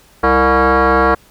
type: tone with frequency modulation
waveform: sine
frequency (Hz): 329.6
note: E4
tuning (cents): 0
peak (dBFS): -7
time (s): 0.23-1.15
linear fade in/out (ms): 10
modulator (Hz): 263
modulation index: 4.6
effects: tanh soft clip ceiling -6 dBFS + pink hiss -48 dBFS RMS until 1.3 s